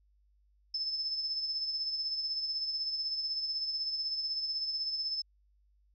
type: tone with tremolo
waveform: sine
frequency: 5250 Hz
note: E8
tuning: 8 cents flat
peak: -30 dBFS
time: 0.74-5.22 s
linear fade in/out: 5 ms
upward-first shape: sine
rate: 16 Hz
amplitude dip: 45%
effects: added 50 Hz sine -65 dBFS peak until 5.94 s